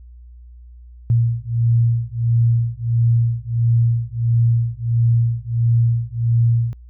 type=beating tone pair; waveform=sine; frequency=116.1 / 117.6 Hz; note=A#2 / A#2; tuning=-7 / +16 cents; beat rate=1.5 Hz; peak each=-17 dBFS; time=1.1-6.73 s; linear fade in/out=0 ms; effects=added 60 Hz sine -38 dBFS peak until 6.89 s